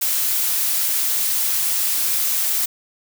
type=noise; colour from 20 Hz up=blue; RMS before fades=-20 dBFS; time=0.01-2.66 s; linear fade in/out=10 ms; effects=none